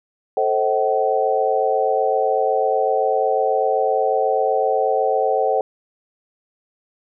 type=chord; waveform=sine; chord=A diminished seventh; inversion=none; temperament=just; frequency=440 / 528 / 633.6 / 760.3 Hz; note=A4 / C5 / Eb5 / Gb5; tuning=0 / +16 / +31 / +47 cents; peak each=-21 / -21 / -24 / -20 dBFS; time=0.37-5.61 s; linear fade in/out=2 ms; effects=none